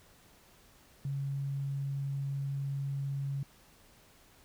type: tone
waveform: sine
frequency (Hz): 138.59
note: C#3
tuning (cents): 0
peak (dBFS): -32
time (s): 1.05-3.43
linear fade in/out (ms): 2
effects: pink hiss -61 dBFS RMS until 4.44 s

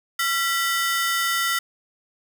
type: ring-modulated tone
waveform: sawtooth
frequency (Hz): 1661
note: G#6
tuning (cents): 0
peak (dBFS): -14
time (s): 0.19-1.59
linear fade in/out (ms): 5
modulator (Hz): 299
effects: none

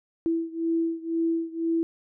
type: beating tone pair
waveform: sine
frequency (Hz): 329.6 / 331.6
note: E4 / E4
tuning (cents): 0 / +10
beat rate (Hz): 2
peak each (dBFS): -26 / -28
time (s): 0.26-1.83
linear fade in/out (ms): 0
effects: none

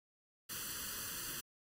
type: noise with comb filter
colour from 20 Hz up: white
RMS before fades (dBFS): -43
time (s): 0.49-1.41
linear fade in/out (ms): 10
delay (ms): 0.66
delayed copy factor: +0.9
effects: AAC 48 kbps

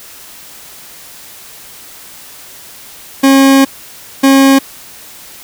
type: tone bursts at uneven times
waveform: 40% pulse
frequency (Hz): 271.3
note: C#4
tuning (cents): -37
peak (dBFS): -3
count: 2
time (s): 3.23-3.65 / 4.23-4.59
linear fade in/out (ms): 10
effects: white hiss -34 dBFS RMS until 5.43 s

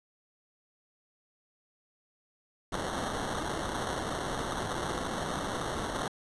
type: noise with sample-and-hold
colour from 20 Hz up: blue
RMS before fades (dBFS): -34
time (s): 2.72-6.08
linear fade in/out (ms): 2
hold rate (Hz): 2450
effects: resampled to 24000 Hz

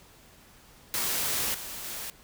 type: noise with level steps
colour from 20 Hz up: white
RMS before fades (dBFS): -29 / -39 / -37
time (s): 0.94-2.1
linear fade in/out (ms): 0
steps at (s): 1.54 / 1.84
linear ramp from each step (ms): 5
effects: pink hiss -55 dBFS RMS until 2.23 s

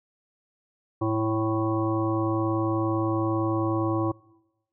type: harmonic tone with a mistuned harmonic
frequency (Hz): 110.3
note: A2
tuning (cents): +5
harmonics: 1 / 3 / 5 / 7 / 9 / 10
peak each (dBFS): -28 / -25 / -33 / -36 / -36 / -34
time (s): 1.01-4.12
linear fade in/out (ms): 10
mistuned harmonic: 1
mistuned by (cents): -23
effects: noise-tail reverb RT60 1.0 s tail -23 dB re dry

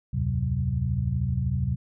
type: tone cluster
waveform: sine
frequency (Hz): 72.7 / 85.4 / 108.6 / 128.6 / 185.6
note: D2 / F2 / A2 / C3 / F#3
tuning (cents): -17 / -38 / -22 / -30 / +6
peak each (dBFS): -31 / -30 / -33 / -26 / -33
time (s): 0.13-1.76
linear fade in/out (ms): 10
effects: none

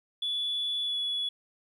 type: tone with pitch glide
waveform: sine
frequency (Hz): 3435 to 3399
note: A7 to G#7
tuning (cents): -42 to +39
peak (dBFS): -27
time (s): 0.22-1.29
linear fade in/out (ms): 5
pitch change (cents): -19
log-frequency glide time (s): 0.84-0.97
effects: tanh soft clip ceiling -24 dBFS + 11-bit

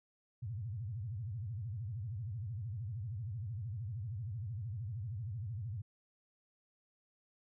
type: tone with vibrato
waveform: sine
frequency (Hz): 108.1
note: A2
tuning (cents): -30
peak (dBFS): -38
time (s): 0.42-5.82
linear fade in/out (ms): 10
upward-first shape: sine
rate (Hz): 13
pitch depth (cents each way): 280
effects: none

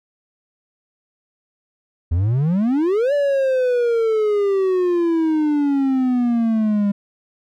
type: exponential two-way sweep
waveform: triangle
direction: up then down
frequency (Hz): 79.1 to 583 to 199.8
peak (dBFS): -13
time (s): 2.11-6.92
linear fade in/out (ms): 10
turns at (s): 3.13
effects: none

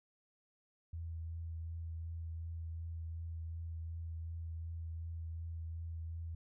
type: tone with vibrato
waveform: sine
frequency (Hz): 82.41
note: E2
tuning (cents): 0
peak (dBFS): -40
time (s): 0.93-6.35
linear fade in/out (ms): 5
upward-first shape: triangle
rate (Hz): 2.7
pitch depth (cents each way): 19
effects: none

